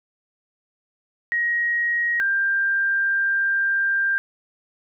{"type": "tone pair in turn", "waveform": "sine", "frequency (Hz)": [1889, 1588.5], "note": ["A#6", "G6"], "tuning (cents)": [22, 23], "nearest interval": "minor third", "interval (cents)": 299, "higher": "first", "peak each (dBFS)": [-19, -18], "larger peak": "second", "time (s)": [[1.32, 2.2], [2.2, 4.18]], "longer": "second", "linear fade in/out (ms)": 0, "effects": []}